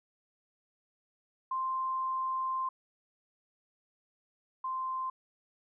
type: tone pair in turn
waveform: sine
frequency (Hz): 1046.5 / 1042.6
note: C6 / C6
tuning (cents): 0 / -6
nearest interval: unison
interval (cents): 6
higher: first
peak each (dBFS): -30 / -32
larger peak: first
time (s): 1.51-2.69 / 4.64-5.1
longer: first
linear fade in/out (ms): 5
effects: none